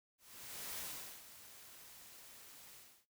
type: noise with ADSR envelope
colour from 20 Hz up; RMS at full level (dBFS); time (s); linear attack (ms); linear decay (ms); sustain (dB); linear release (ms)
white; -44; 0.18-3.06; 600; 430; -13; 310
effects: noise-tail reverb RT60 0.2 s tail -18 dB re dry